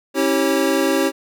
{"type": "tone cluster", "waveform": "square", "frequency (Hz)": [272.7, 323.3, 388.8, 548], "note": ["C#4", "E4", "G4", "C#5"], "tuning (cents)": [-28, -34, -14, -20], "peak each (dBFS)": -22, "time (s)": [0.14, 1.12], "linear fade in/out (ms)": 50, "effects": []}